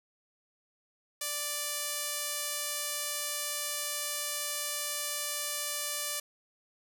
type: tone with band-pass filter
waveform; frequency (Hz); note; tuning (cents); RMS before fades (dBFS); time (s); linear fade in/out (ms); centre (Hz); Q
sawtooth; 587.3; D5; 0; -35; 1.21-6.2; 5; 11000; 0.66
effects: none